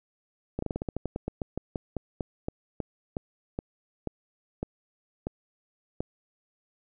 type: slowing click train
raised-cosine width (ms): 2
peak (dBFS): -17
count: 24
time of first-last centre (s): 0.59-6.005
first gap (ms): 34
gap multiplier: 1.15
effects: none